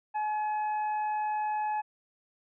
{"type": "harmonic tone", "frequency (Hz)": 850, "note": "G#5", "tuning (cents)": 40, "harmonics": [1, 2, 3], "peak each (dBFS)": [-28, -44, -47], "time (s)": [0.14, 1.82], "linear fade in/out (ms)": 20, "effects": []}